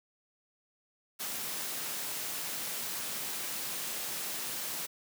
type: high-pass noise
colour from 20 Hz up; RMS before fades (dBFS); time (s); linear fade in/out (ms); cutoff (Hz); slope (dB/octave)
white; -37; 1.19-4.87; 20; 120; 24
effects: none